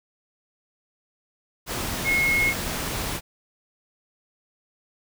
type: tone in noise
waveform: sine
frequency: 2166 Hz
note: C#7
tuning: 41 cents flat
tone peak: -19 dBFS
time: 2.04-2.54 s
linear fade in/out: 50 ms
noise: pink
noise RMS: -29 dBFS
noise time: 1.66-3.21 s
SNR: +7 dB
effects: none